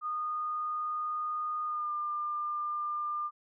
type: tone with pitch glide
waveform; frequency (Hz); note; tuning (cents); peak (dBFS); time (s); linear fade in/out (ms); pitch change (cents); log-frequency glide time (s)
sine; 1228 to 1198.6; D#6 to D6; -23 to +35; -31; 0.01-3.31; 50; -42; 1.65-1.92
effects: none